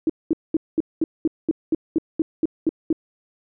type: tone bursts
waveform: sine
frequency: 320.4 Hz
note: E4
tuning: 49 cents flat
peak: -15 dBFS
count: 13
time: 0.07-2.928 s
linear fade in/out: 2 ms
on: 26 ms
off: 210 ms
effects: none